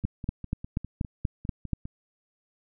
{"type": "two click trains", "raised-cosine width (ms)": 5, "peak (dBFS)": [-24, -14], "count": [10, 8], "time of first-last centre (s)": [[0.04, 1.855], [0.05, 1.733]], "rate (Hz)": [4.96, 4.16], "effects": []}